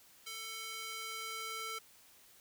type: tone with high-pass filter sweep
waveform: square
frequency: 444.8 Hz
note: A4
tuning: 19 cents sharp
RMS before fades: -43 dBFS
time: 0.26-1.79 s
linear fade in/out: 10 ms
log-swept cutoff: 2500 to 1200 Hz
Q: 0.88
effects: white hiss -62 dBFS RMS until 2.4 s